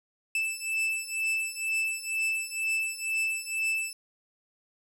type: beating tone pair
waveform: 45% pulse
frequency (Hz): 2637 / 2639.1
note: E7 / E7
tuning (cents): 0 / +1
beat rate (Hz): 2.1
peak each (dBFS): -31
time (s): 0.35-3.93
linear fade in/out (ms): 2
effects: low-pass 12000 Hz 12 dB/octave + 11-bit